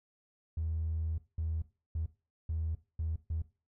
triangle tone bursts at uneven times, 80.1 Hz, E2, 49 cents flat, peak -28 dBFS, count 6, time 0.57-1.18 / 1.38-1.62 / 1.95-2.06 / 2.49-2.75 / 2.99-3.16 / 3.3-3.42 s, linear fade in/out 5 ms, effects noise-tail reverb RT60 0.3 s tail -19 dB re dry + tanh soft clip ceiling -28 dBFS

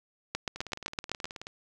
two click trains, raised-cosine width 0.2 ms, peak -23 / -13 dBFS, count 18 / 8, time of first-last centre 0.56-1.469 / 0.35-1.244 s, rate 18.7 / 7.83 Hz, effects none

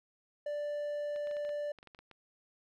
triangle tone, 587.3 Hz, D5, in tune, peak -32 dBFS, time 0.46-1.72 s, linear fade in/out 5 ms
clicks, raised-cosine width 0.3 ms, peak -37 dBFS, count 12, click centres 1.161 / 1.272 / 1.312 / 1.368 / 1.45 / 1.492 / 1.787 / 1.829 / 1.873 / 1.948 / 1.99 / 2.113 s
effects none

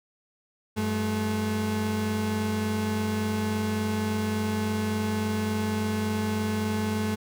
35% pulse tone pair together, 95.8 / 215.1 Hz, G2 / A3, -39 / -39 cents, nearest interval octave + major second, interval 1400 cents, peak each -29 / -25 dBFS, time 0.76-7.16 s, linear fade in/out 20 ms, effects none

